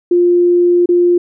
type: tone with dropouts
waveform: sine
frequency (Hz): 351.2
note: F4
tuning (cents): +10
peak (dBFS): -7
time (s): 0.11-1.18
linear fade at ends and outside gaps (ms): 5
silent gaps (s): 0.859-0.889
effects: none